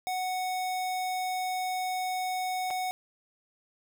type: tone with dropouts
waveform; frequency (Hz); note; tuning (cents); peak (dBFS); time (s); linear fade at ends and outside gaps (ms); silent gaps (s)
square; 740; F#5; 0; -30; 0.07-2.91; 0; 2.704-2.708
effects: none